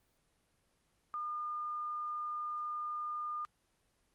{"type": "tone", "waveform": "sine", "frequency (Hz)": 1212, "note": "D#6", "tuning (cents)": -46, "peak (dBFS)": -36, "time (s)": [1.14, 3.45], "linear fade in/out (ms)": 0, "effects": ["pink hiss -75 dBFS RMS until 4.14 s", "Opus 24 kbps"]}